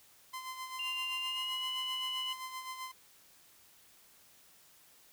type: tone with tremolo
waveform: sawtooth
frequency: 1034 Hz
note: C6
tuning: 21 cents flat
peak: -35 dBFS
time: 0.33-2.92 s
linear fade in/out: 10 ms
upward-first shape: sine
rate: 7.7 Hz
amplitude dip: 55%
type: tone with pitch glide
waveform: sine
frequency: 2794 to 2960 Hz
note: F7 to F#7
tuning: 0 to 0 cents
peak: -35 dBFS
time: 0.79-2.33 s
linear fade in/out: 5 ms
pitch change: +100 cents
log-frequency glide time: 1.21-1.69 s
effects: white hiss -62 dBFS RMS until 5.12 s